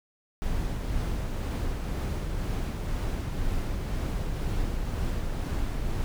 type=noise with tremolo; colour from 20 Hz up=brown; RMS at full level=-28 dBFS; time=0.42-6.04 s; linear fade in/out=0 ms; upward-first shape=triangle; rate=2 Hz; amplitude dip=30%; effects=none